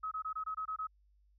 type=tone bursts; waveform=sine; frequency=1277 Hz; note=D#6; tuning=45 cents sharp; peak=-35 dBFS; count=8; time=0.03-0.871 s; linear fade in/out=10 ms; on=85 ms; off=23 ms; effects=added 50 Hz sine -65 dBFS peak until 1.38 s